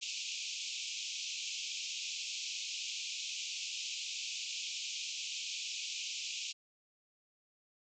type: band-pass noise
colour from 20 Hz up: pink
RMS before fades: -41 dBFS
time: 0.01-6.53 s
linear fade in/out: 20 ms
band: 2400 to 7300 Hz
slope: 96 dB/octave
effects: none